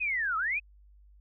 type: linear two-way sweep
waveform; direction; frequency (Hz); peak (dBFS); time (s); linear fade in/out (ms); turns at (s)
sine; down then up; 2564 to 1244.5 to 2564; -27; 0-0.6; 20; 0.37
effects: added 50 Hz sine -54 dBFS peak until 1.2 s